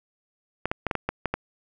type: clicks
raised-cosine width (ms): 0.5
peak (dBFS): -10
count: 8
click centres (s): 0.656 / 0.715 / 0.867 / 0.912 / 0.953 / 1.09 / 1.257 / 1.34
effects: none